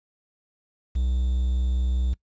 triangle tone with quantisation, 62.5 Hz, B1, 21 cents sharp, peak -19 dBFS, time 0.95-2.14 s, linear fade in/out 10 ms, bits 8, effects noise-tail reverb RT60 0.1 s tail -21 dB re dry + resampled to 16000 Hz

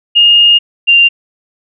sine tone pair in turn, 2840 / 2785 Hz, F7 / F7, +28 / -5 cents, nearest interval unison, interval 33 cents, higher first, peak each -3 dBFS, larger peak neither, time 0.15-0.59 / 0.87-1.09 s, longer first, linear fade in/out 20 ms, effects none

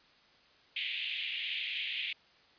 white band-pass noise, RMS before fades -37 dBFS, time 0.76-2.13 s, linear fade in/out 5 ms, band 2200 to 3400 Hz, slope 48 dB/octave, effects white hiss -63 dBFS RMS until 2.58 s + resampled to 11025 Hz

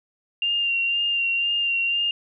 sine tone with vibrato, 2783 Hz, F7, 7 cents flat, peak -20 dBFS, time 0.42-2.11 s, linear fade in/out 2 ms, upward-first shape sine, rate 2 Hz, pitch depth 24 cents each way, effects none

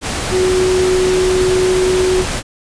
sine tone in noise, 370 Hz, F#4, in tune, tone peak -11 dBFS, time 0.3-2.25 s, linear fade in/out 50 ms, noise pink, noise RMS -20 dBFS, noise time 0.01-2.43 s, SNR +6 dB, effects resampled to 22050 Hz

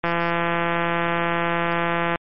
click train, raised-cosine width 0.5 ms, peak -7 dBFS, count 361, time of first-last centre 0.04-2.158 s, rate 170 Hz, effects MP3 32 kbps

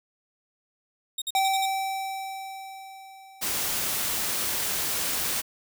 sawtooth tone bursts, 3729 Hz, A#7, in tune, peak -25 dBFS, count 6, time 1.18-1.658 s, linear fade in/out 5 ms, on 38 ms, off 50 ms
square tone with exponential decay, 773 Hz, G5, 24 cents flat, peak -21 dBFS, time 1.35-4.34 s, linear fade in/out 1 ms, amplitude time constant 650 ms
white noise, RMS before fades -28 dBFS, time 3.41-5.42 s, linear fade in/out 20 ms
effects none

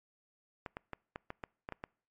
clicks, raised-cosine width 0.5 ms, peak -25 dBFS, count 9, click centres 0.662 / 0.769 / 0.933 / 1.159 / 1.304 / 1.438 / 1.689 / 1.723 / 1.839 s, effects noise-tail reverb RT60 0.5 s tail -26 dB re dry + MP3 48 kbps

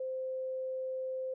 sine tone, 520 Hz, C5, 11 cents flat, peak -34 dBFS, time 0-1.34 s, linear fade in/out 5 ms, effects none

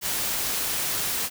white noise, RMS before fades -27 dBFS, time 0.01-1.3 s, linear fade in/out 50 ms, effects none

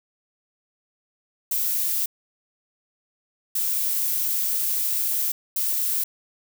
violet noise bursts at uneven times, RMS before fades -24 dBFS, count 3, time 1.51-2.06 / 3.55-5.32 / 5.56-6.04 s, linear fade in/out 5 ms, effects none

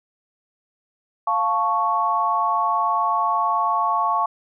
sine chord, F augmented, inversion none, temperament equal, 698.5 / 880 / 1108.7 Hz, F5 / A5 / C#6, 0 / 0 / 0 cents, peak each -25 / -23 / -20 dBFS, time 1.27-4.26 s, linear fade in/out 5 ms, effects none

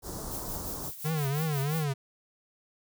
pink band-stop noise, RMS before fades -38 dBFS, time 0.02-0.92 s, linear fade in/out 50 ms, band 1200 to 5100 Hz, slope 24 dB/octave
violet noise with tremolo, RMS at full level -38 dBFS, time 0.31-1.84 s, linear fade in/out 0 ms, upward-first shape sine, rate 5.7 Hz, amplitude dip 60%
square tone with vibrato, 148.1 Hz, D3, 15 cents sharp, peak -28 dBFS, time 1.04-1.94 s, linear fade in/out 20 ms, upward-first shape triangle, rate 3.1 Hz, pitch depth 180 cents each way
effects none

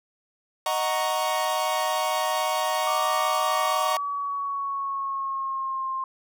45% pulse chord, D# minor seventh, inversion none, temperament equal, 622.3 / 740 / 932.3 / 1108.7 Hz, D#5 / F#5 / A#5 / C#6, 0 / 0 / 0 / 0 cents, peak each -29 dBFS, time 0.66-3.97 s, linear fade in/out 2 ms
sine tone with pitch glide, 1174.7 to 1058.7 Hz, D6 to C6, 0 to +20 cents, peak -26 dBFS, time 2.87-6.04 s, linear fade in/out 2 ms, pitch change -180 cents, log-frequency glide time 3.26-5.9 s
effects none

